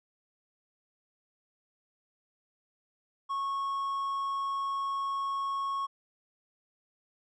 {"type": "tone", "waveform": "triangle", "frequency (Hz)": 1100, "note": "C#6", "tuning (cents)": -14, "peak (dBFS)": -28, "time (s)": [3.29, 5.87], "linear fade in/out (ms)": 20, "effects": ["resampled to 22050 Hz"]}